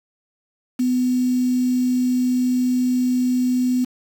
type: tone with quantisation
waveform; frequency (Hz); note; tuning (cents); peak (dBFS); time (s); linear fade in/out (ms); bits
sine; 250.8; B3; +27; -16; 0.79-3.85; 10; 6
effects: none